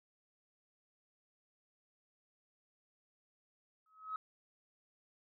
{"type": "tone with exponential growth", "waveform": "sine", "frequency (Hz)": 1279, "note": "D#6", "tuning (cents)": 47, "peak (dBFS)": -34, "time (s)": [3.86, 4.16], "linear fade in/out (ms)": 2, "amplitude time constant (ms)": 64, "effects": ["tanh soft clip ceiling -30 dBFS"]}